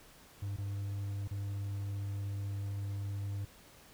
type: tone with dropouts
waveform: triangle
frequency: 100 Hz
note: G2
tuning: 35 cents sharp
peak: -33 dBFS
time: 0.42-3.45 s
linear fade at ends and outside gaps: 5 ms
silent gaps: 0.564-0.583 / 1.277-1.309 s
effects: pink hiss -58 dBFS RMS until 3.93 s